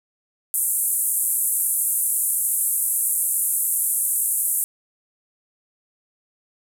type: band-pass noise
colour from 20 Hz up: white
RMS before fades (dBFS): -22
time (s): 0.54-4.64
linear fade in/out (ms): 0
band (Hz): 8400 to 13000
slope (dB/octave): 48
effects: none